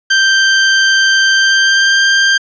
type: tone with pitch glide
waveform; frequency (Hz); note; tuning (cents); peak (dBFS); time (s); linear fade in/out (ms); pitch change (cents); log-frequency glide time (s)
sawtooth; 1568 to 1584.4; G6 to G6; 0 to +18; -4; 0.1-2.38; 10; +18; 1.33-2.01
effects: resampled to 16000 Hz + 7-bit